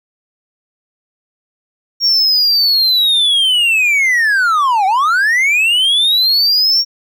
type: linear two-way sweep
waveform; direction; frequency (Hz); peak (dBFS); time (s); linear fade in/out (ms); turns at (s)
triangle; down then up; 5588 to 740 to 5588; -8; 2-6.85; 50; 4.86
effects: none